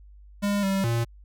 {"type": "tone with pitch steps", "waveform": "square", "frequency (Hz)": [202.8, 194.2, 116.8], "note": ["G#3", "G3", "A#2"], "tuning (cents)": [-41, -16, 4], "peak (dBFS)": -23, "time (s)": [0.42, 1.05], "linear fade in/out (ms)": 20, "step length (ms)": 210, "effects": ["added 50 Hz sine -46 dBFS peak until 1.24 s"]}